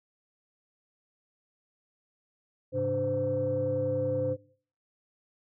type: tone cluster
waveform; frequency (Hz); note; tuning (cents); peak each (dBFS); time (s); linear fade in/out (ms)
sine; 105.2 / 135.8 / 294.6 / 515; G#2 / C#3 / D4 / C5; +23 / -35 / +6 / -28; -35 / -35 / -35 / -27; 2.72-4.37; 50
effects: noise-tail reverb RT60 0.5 s tail -21 dB re dry + tanh soft clip ceiling -19 dBFS